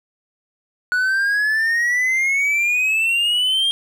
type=exponential sweep; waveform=triangle; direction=up; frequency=1466 to 3234 Hz; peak=-14 dBFS; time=0.92-3.71 s; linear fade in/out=0 ms; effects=none